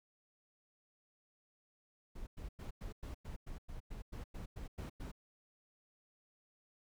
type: noise bursts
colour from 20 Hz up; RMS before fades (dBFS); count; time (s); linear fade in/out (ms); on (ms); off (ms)
brown; -45; 14; 2.15-5.117; 10; 120; 99
effects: none